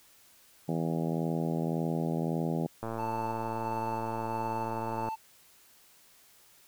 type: harmonic tone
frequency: 81.8 Hz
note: E2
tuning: 13 cents flat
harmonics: 2 / 3 / 4 / 5 / 6 / 7 / 8 / 9 / 10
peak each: -31 / -35 / -37 / -39 / -41 / -42 / -43 / -44 / -45 dBFS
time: 0.68-2.67 s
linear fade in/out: 10 ms
type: click train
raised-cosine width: 1 ms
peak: -22 dBFS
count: 256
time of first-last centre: 2.83-5.087 s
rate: 113 Hz
type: tone with tremolo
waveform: triangle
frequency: 885 Hz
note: A5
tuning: 10 cents sharp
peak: -31 dBFS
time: 2.98-5.16 s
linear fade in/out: 20 ms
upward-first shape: square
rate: 1.5 Hz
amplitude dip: 30%
effects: white hiss -60 dBFS RMS until 6.67 s